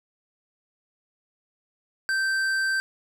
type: tone with tanh clipping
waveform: sine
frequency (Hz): 1559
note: G6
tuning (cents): -10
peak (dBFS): -24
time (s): 2.09-2.8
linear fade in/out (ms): 0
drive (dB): 12
effects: none